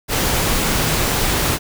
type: tone in noise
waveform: sine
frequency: 157.1 Hz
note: D#3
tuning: 17 cents sharp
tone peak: -25 dBFS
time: 0.79-1.01 s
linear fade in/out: 50 ms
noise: pink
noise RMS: -18 dBFS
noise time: 0.08-1.59 s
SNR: -10 dB
effects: none